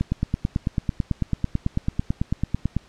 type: click train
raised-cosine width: 5 ms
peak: -9 dBFS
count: 26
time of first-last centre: 0.01-2.766 s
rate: 9.07 Hz
effects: pink hiss -53 dBFS RMS until 2.88 s + low-pass 6000 Hz 12 dB/octave